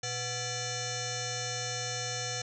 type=tone with frequency modulation; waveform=sine; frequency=2960 Hz; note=F#7; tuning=in tune; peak=-32 dBFS; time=0.03-2.42 s; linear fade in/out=5 ms; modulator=616 Hz; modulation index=6.3; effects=none